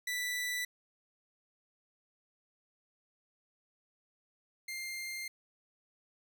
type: tone pair in turn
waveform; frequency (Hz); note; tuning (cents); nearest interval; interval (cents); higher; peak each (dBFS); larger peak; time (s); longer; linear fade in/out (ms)
sawtooth; 1975.5 / 2106; B6 / C7; 0 / +11; minor second; 111; second; -30 / -35; first; 0.07-0.65 / 4.68-5.28; second; 5
effects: none